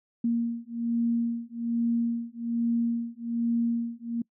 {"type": "beating tone pair", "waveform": "sine", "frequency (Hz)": [233.1, 234.3], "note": ["A#3", "A#3"], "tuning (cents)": [0, 9], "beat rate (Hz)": 1.2, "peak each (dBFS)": -28, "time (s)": [0.24, 4.22], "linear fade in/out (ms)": 5, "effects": ["noise-tail reverb RT60 0.1 s tail -25 dB re dry"]}